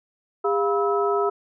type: tone cluster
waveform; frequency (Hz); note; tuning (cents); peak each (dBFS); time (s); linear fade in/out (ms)
sine; 404.8 / 697 / 978 / 1297; G#4 / F5 / B5 / E6; -44 / -4 / -17 / -28; -21 / -27 / -29 / -26; 0.44-1.3; 10
effects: none